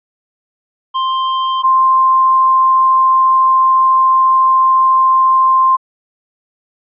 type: tone pair in turn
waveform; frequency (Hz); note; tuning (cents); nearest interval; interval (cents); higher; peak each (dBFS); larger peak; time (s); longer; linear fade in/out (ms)
square / sine; 1049 / 1049; C6 / C6; +4 / +4; unison; 0; neither; -14 / -7; second; 0.94-1.63 / 1.63-5.77; second; 20
effects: resampled to 8000 Hz